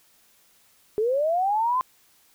sine linear sweep, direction up, 410.4 to 1046.5 Hz, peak -20 dBFS, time 0.98-1.81 s, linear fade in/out 0 ms, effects white hiss -60 dBFS RMS until 2.34 s

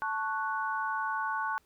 sine chord, F# minor, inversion first, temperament equal, 880 / 1108.7 / 1480 Hz, A5 / C#6 / F#6, 0 / 0 / 0 cents, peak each -34 dBFS, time 0.02-1.58 s, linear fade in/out 0 ms, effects pink hiss -69 dBFS RMS until 1.65 s

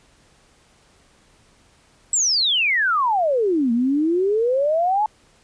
sine exponential two-way sweep, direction down then up, 7902 to 227.3 to 876 Hz, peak -16 dBFS, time 2.13-5.06 s, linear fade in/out 2 ms, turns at 3.72 s, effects pink hiss -56 dBFS RMS until 5.43 s + resampled to 22050 Hz

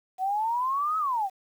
sine exponential two-way sweep, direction up then down, 735 to 1298 to 735 Hz, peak -24 dBFS, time 0.18-1.3 s, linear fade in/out 50 ms, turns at 0.98 s, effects 9-bit

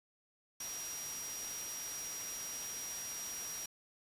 sine tone in noise, 5720 Hz, F8, 41 cents sharp, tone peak -42 dBFS, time 0.6-3.66 s, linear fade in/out 5 ms, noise white, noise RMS -45 dBFS, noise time 0.6-3.66 s, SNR 0 dB, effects resampled to 32000 Hz

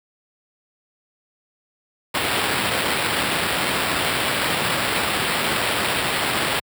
violet noise with sample-and-hold, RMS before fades -22 dBFS, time 2.14-6.6 s, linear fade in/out 10 ms, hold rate 6300 Hz, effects high-pass 80 Hz 12 dB/octave

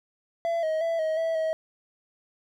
triangle tone with pitch steps, 673 / 631 / 664 / 632 / 654 / 638 Hz, E5 / D#5 / E5 / D#5 / E5 / D#5, +36 / +24 / +12 / +27 / -14 / +43 cents, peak -22 dBFS, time 0.45-1.53 s, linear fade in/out 0 ms, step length 180 ms, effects none

